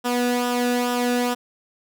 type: tone with flanger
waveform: sawtooth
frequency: 244.6 Hz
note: B3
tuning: 16 cents flat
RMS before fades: -22 dBFS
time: 0.04-1.35 s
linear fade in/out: 20 ms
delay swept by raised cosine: 0.45 to 0.96 ms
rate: 2.3 Hz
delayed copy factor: -0.6
effects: none